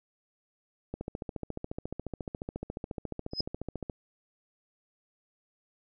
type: click train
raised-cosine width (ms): 2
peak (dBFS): -22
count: 43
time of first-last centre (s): 0.94-3.898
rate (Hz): 14.2
type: tone with exponential growth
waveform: sine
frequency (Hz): 5070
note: D#8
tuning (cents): +32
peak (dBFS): -24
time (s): 3.31-3.41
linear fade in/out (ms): 5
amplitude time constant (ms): 21
effects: none